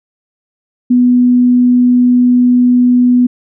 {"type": "tone", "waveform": "sine", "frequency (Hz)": 246.9, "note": "B3", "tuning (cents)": 0, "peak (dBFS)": -5, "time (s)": [0.9, 3.27], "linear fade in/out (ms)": 10, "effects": []}